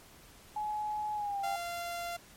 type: tone with pitch glide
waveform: sine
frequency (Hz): 846 to 789.3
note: G#5 to G5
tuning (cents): +32 to +12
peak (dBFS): -32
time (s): 0.56-1.56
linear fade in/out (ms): 5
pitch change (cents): -120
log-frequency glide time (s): 1.14-1.42
type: tone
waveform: sawtooth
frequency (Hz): 691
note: F5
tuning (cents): -19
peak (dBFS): -32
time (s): 1.43-2.17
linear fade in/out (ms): 10
effects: pink hiss -56 dBFS RMS until 2.36 s + MP3 64 kbps